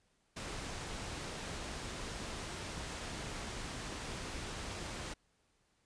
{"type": "low-pass noise", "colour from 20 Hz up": "pink", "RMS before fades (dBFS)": -43, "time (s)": [0.36, 5.14], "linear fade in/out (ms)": 10, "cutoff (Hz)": 9000, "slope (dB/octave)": 12, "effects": ["pink hiss -75 dBFS RMS until 5.85 s", "resampled to 22050 Hz"]}